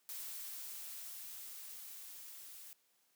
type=noise with level ramp; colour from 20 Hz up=blue; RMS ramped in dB=-45 to -53 dBFS; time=0.09-2.73 s; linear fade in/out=0 ms; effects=white hiss -75 dBFS RMS until 3.15 s + high-pass 150 Hz 12 dB/octave